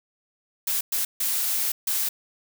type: noise bursts at uneven times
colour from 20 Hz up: blue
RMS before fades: -25 dBFS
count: 4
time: 0.67-0.81 / 0.92-1.05 / 1.2-1.72 / 1.87-2.09 s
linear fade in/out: 5 ms
effects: none